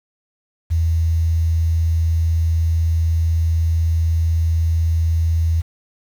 sine tone with quantisation, 82 Hz, E2, 9 cents flat, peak -14 dBFS, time 0.7-5.62 s, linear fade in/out 20 ms, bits 7, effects none

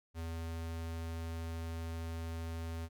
square tone, 82.41 Hz, E2, in tune, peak -39 dBFS, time 0.14-2.89 s, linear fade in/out 50 ms, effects none

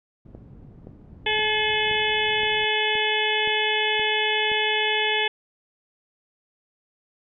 white low-pass noise, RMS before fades -46 dBFS, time 0.25-2.65 s, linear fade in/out 5 ms, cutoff 180 Hz, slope 12 dB/octave
click train, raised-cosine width 2 ms, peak -26 dBFS, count 9, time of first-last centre 0.35-4.517 s, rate 1.92 Hz
harmonic tone, 429 Hz, A4, 44 cents flat, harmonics 1 / 2 / 4 / 5 / 6 / 7 / 8, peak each -28 / -28 / -28 / -28 / -28 / -28 / -28 dBFS, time 1.26-5.28 s, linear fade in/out 5 ms
effects none

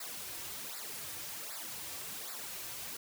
white noise with flanger, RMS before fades -43 dBFS, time 0-2.97 s, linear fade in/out 5 ms, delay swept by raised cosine 0.32 to 4.82 ms, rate 1.3 Hz, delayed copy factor -0.8, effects none

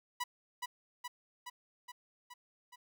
sawtooth tone with echo, 982 Hz, B5, 10 cents flat, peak -30 dBFS, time 0.2-0.24 s, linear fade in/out 10 ms, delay 420 ms, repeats 6, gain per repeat -3 dB, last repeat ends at 2.76 s, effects none

